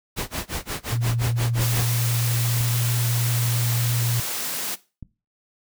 pink noise with tremolo, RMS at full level -27 dBFS, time 0.16-1.91 s, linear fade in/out 20 ms, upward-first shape sine, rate 5.7 Hz, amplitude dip 100%
sine tone with pitch glide, 117.8 to 118.62 Hz, A#2 to A#2, +19 to +31 cents, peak -21 dBFS, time 0.92-4.2 s, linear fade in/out 0 ms, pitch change +12 cents, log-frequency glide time 1.14-3.11 s
white high-pass noise, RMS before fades -28 dBFS, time 1.6-4.76 s, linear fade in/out 20 ms, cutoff 120 Hz, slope 24 dB/octave
clicks, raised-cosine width 5 ms, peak -21 / -28 / -24 dBFS, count 3, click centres 2.609 / 3.483 / 5.027 s
effects noise-tail reverb RT60 0.3 s tail -18 dB re dry

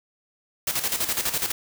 white noise with tremolo, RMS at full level -24 dBFS, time 0.67-1.52 s, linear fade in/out 5 ms, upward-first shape square, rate 12 Hz, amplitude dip 65%, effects none

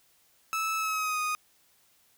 30% pulse tone with pitch glide, 1307 to 1240.8 Hz, E6 to D#6, -15 to -5 cents, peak -25 dBFS, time 0.53-1.35 s, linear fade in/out 0 ms, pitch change -90 cents, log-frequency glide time 0.77-1.2 s, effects white hiss -65 dBFS RMS until 2.17 s

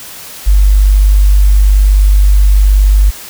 sine tone, 49.47 Hz, G1, 17 cents sharp, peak -3 dBFS, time 0.46-3.11 s, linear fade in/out 20 ms, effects white hiss -29 dBFS RMS until 3.29 s

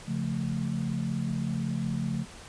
sine chord, Db augmented, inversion none, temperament equal, 138.59 / 174.61 / 220 Hz, Db3 / F3 / A3, 0 / 0 / 0 cents, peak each -32 dBFS, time 0.06-2.26 s, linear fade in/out 50 ms, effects pink hiss -47 dBFS RMS until 2.48 s + resampled to 22050 Hz

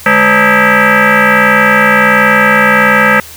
sine tone with frequency modulation, 149.3 Hz, D3, 29 cents sharp, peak -4 dBFS, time 0.06-3.2 s, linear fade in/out 2 ms, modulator 360 Hz, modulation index 5.8, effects added 80 Hz sine -39 dBFS peak until 3.36 s + white hiss -31 dBFS RMS until 3.36 s

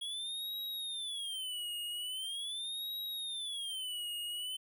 square tone with vibrato, 3313 Hz, G#7, 5 cents flat, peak -38 dBFS, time 0.01-4.57 s, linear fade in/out 10 ms, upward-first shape sine, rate 0.42 Hz, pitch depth 250 cents each way, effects none

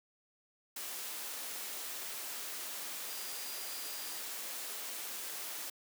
sine tone in noise, 4808 Hz, D8, 40 cents sharp, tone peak -50 dBFS, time 3.09-4.2 s, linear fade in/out 5 ms, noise white, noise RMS -42 dBFS, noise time 0.76-5.7 s, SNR -11 dB, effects high-pass 300 Hz 12 dB/octave

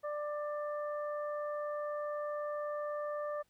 harmonic tone, 592 Hz, D5, 14 cents sharp, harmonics 1 / 2 / 3, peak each -36 / -42 / -51 dBFS, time 0.03-3.43 s, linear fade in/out 20 ms, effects pink hiss -75 dBFS RMS until 3.49 s

